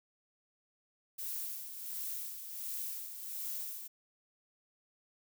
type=noise with tremolo; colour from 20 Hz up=violet; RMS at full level=-39 dBFS; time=1.18-3.88 s; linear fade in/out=10 ms; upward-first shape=sine; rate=1.4 Hz; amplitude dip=55%; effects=none